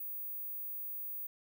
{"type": "tone", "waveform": "sine", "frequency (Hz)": 15560, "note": "B9", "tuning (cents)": -27, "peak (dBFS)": -38, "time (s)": [0, 1.27], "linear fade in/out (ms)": 5, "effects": []}